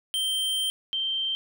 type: tone pair in turn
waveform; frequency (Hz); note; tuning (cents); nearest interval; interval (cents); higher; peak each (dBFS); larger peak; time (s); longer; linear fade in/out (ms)
square / sine; 3136 / 3136; G7 / G7; 0 / 0; unison; 0; neither; -25; neither; 0.14-0.7 / 0.93-1.35; first; 0
effects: none